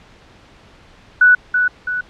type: tone with echo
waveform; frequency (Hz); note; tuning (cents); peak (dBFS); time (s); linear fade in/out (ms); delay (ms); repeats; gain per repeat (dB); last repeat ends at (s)
sine; 1480; F#6; 0; -6; 1.21-1.35; 5; 330; 2; -6; 2.01
effects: pink hiss -46 dBFS RMS until 2.09 s + low-pass 4000 Hz 12 dB/octave